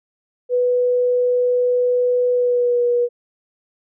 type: tone with pitch glide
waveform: sine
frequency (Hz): 493.9 to 482.9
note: B4 to B4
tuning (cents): 0 to -39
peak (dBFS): -14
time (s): 0.49-3.09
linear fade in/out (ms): 50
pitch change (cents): -39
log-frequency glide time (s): 2.32-2.83
effects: none